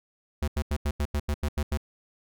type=tone bursts; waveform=square; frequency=73.6 Hz; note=D2; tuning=4 cents sharp; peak=-25 dBFS; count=10; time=0.42-1.774 s; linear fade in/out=5 ms; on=58 ms; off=86 ms; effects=none